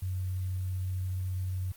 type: tone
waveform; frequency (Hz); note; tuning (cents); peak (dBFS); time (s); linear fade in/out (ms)
sine; 92.5; F#2; 0; -30; 0.02-1.72; 5
effects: white hiss -55 dBFS RMS until 1.76 s + Opus 32 kbps